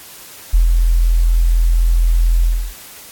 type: tone with ADSR envelope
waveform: sine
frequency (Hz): 42.07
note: E1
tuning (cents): +36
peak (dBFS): -6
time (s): 0.53-2.74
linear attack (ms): 14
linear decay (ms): 120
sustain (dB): -3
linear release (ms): 300
effects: white hiss -37 dBFS RMS until 3.11 s + AAC 64 kbps